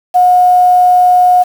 sine tone with quantisation, 724 Hz, F#5, 38 cents flat, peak -4 dBFS, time 0.14-1.44 s, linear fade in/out 20 ms, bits 5, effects none

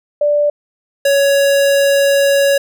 sine / square tone pair in turn, 587.3 / 558.4 Hz, D5 / C#5, 0 / +13 cents, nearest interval minor second, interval 87 cents, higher first, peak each -10 dBFS, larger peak neither, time 0.21-0.5 / 1.05-2.58 s, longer second, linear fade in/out 5 ms, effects none

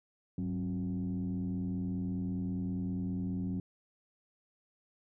sine tone with frequency modulation, 185 Hz, F#3, in tune, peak -31 dBFS, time 0.38-3.6 s, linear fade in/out 2 ms, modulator 85.1 Hz, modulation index 1, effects tanh soft clip ceiling -28 dBFS

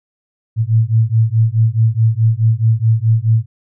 sine beating tone pair, 110 / 114.7 Hz, A2 / A#2, 0 / -28 cents, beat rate 4.7 Hz, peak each -13 dBFS, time 0.56-3.46 s, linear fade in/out 50 ms, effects none

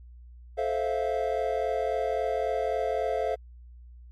triangle chord, F major seventh, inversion first, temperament just, 436.5 / 523.8 / 654.8 / 698.5 Hz, A4 / C5 / E5 / F5, -14 / +2 / -12 / 0 cents, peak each -29 dBFS, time 0.57-3.36 s, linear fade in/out 20 ms, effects added 60 Hz sine -45 dBFS peak until 4.11 s + MP3 64 kbps

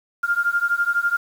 sine beating tone pair, 1396.9 / 1408.9 Hz, F6 / F6, 0 / +15 cents, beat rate 12 Hz, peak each -21 dBFS, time 0.23-1.17 s, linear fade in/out 10 ms, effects 7-bit

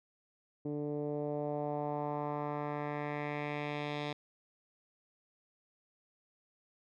10% pulse tone with low-pass filter sweep, 147.3 Hz, D3, 6 cents sharp, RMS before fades -37 dBFS, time 0.65-4.13 s, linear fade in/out 5 ms, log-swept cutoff 360 to 3700 Hz, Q 2, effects none

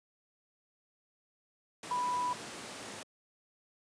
sine tone in noise, 987.8 Hz, B5, in tune, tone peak -30 dBFS, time 1.91-2.33 s, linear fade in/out 2 ms, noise pink, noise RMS -43 dBFS, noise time 1.83-3.03 s, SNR +10 dB, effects high-pass 200 Hz 12 dB/octave + resampled to 22050 Hz

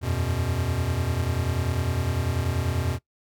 square chord, E suspended second, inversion none, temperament equal, 82.41 / 92.5 / 123.47 Hz, E2 / F#2 / B2, 0 / 0 / 0 cents, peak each -29 dBFS, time 0.01-2.99 s, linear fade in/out 50 ms, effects noise-tail reverb RT60 0.1 s tail -19 dB re dry

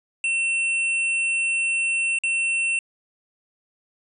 square tone with dropouts, 2700 Hz, E7, 41 cents sharp, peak -21 dBFS, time 0.24-2.79 s, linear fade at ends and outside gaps 2 ms, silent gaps 2.187-2.236 s, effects resampled to 24000 Hz

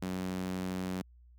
sawtooth tone with high-pass filter, 92.4 Hz, F#2, 2 cents flat, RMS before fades -36 dBFS, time 0.02-1.02 s, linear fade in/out 5 ms, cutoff 190 Hz, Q 2.1, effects added 60 Hz sine -55 dBFS peak until 1.38 s

